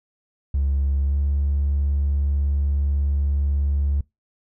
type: tone with pitch glide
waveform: triangle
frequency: 69.3 to 70.88 Hz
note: C#2 to C#2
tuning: 0 to +39 cents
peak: -15 dBFS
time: 0.54-4.01 s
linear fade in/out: 5 ms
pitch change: +39 cents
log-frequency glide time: 1.07-1.15 s
effects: noise-tail reverb RT60 0.2 s tail -26 dB re dry + tanh soft clip ceiling -14 dBFS